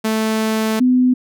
sawtooth / sine tone pair in turn, 219.5 / 252.1 Hz, A3 / B3, -4 / +36 cents, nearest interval major second, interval 240 cents, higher second, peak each -12 / -10 dBFS, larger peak second, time 0.04-0.8 / 0.8-1.14 s, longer first, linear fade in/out 10 ms, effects none

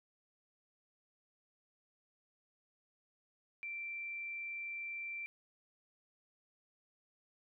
sine tone, 2349 Hz, D7, in tune, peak -40 dBFS, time 3.63-5.26 s, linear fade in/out 0 ms, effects none

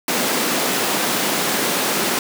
pink high-pass noise, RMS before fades -20 dBFS, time 0.08-2.19 s, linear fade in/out 2 ms, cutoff 200 Hz, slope 24 dB/octave, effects none

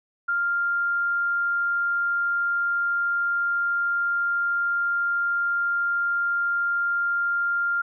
sine tone, 1396.9 Hz, F6, in tune, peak -21 dBFS, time 0.28-7.82 s, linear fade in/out 10 ms, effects none

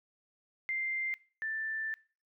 sine tone pair in turn, 2093 / 1769.7 Hz, C7 / A6, 0 / +10 cents, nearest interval minor third, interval 290 cents, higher first, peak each -31 / -33 dBFS, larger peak first, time 0.69-1.14 / 1.42-1.94 s, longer second, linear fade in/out 0 ms, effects noise-tail reverb RT60 0.4 s tail -22 dB re dry

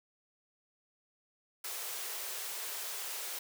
white high-pass noise, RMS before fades -40 dBFS, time 1.64-3.39 s, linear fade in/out 5 ms, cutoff 360 Hz, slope 96 dB/octave, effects none

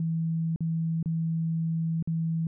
sine tone with dropouts, 163.4 Hz, E3, 15 cents flat, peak -25 dBFS, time 0-2.47 s, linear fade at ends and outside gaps 2 ms, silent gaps 0.561-0.606 / 1.028-1.058 / 2.026-2.074 s, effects none

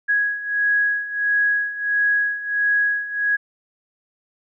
sine beating tone pair, 1661.2 / 1662.7 Hz, G#6 / G#6, 0 / +2 cents, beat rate 1.5 Hz, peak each -23 / -19 dBFS, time 0.08-3.37 s, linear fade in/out 20 ms, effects none

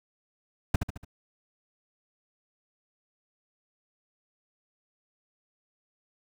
brown noise with echo, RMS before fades -20 dBFS, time 0.74-0.76 s, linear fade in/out 5 ms, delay 72 ms, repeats 4, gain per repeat -6 dB, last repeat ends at 1.048 s, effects none

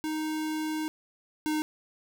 square tone pair in turn, 311.1 / 307.5 Hz, D#4 / D#4, 0 / -20 cents, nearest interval unison, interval 20 cents, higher first, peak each -30 / -27 dBFS, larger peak second, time 0.04-0.88 / 1.46-1.62 s, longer first, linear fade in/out 0 ms, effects none

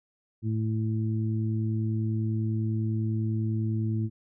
harmonic tone, 110 Hz, A2, in tune, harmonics 1 / 2 / 3, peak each -26 / -32 / -36 dBFS, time 0.42-4.1 s, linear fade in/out 50 ms, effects none

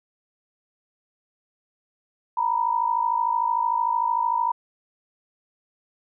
sine tone pair together, 926.7 / 980 Hz, A#5 / B5, -10 / -14 cents, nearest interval minor second, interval 96 cents, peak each -23 dBFS, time 2.37-4.52 s, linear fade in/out 5 ms, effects none

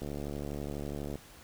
click train, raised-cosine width 2 ms, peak -25 dBFS, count 83, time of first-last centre 0.02-1.156 s, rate 72.2 Hz, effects pink hiss -54 dBFS RMS until 1.43 s

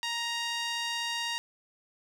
sawtooth tone with band-pass filter, 936 Hz, A#5, 7 cents sharp, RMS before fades -33 dBFS, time 0.03-1.38 s, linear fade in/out 0 ms, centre 3600 Hz, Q 1.1, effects none

